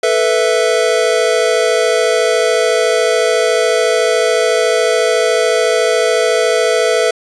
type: chord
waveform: square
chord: A suspended second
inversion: none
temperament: equal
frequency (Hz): 440 / 493.9 / 659.3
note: A4 / B4 / E5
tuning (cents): 0 / 0 / 0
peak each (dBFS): -16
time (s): 0.03-7.11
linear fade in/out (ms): 5
effects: resampled to 22050 Hz + 8-bit